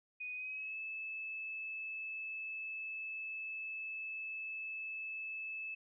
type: tone with pitch glide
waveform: sine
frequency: 2489 to 2613 Hz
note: D#7 to E7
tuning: 0 to -16 cents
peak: -40 dBFS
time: 0.2-5.75 s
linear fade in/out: 10 ms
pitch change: +84 cents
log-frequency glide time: 0.34-0.78 s
effects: none